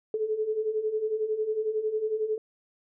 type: beating tone pair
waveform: sine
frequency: 425.4 / 436.4 Hz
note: G#4 / A4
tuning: +42 / -14 cents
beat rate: 11 Hz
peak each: -32 / -27 dBFS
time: 0.14-2.38 s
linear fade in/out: 2 ms
effects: none